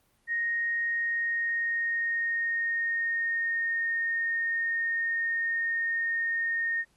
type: tone with pitch glide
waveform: sine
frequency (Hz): 1864.7 to 1842.2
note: A#6 to A#6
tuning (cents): 0 to -21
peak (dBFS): -26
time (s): 0.27-6.85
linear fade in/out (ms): 50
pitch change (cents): -21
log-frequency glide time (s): 0.8-3.82
effects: pink hiss -68 dBFS RMS until 6.96 s + Opus 32 kbps